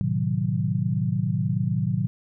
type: chord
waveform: sine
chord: A diminished seventh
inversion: none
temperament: equal with one note detuned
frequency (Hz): 110 / 128.64 / 155.56 / 185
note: A2 / C3 / Eb3 / Gb3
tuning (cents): 0 / -29 / 0 / 0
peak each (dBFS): -27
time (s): 0.01-2.07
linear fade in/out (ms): 0
effects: none